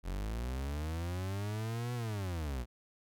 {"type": "linear two-way sweep", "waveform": "40% pulse", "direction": "up then down", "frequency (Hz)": [43.18, 123.47, 56], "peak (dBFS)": -34, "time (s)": [0.03, 2.66], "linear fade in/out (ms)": 50, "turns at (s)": 1.94, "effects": []}